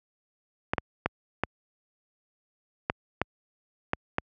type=clicks; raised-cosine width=0.5 ms; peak=-9 dBFS; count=8; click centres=0.735 / 0.782 / 1.06 / 1.436 / 2.899 / 3.216 / 3.934 / 4.184 s; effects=high-pass 60 Hz 12 dB/octave